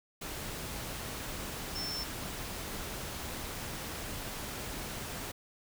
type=tone in noise; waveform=sine; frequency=5360 Hz; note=E8; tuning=28 cents sharp; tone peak=-36 dBFS; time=1.75-2.04 s; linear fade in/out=10 ms; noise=pink; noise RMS=-40 dBFS; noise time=0.21-5.32 s; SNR=+1 dB; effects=none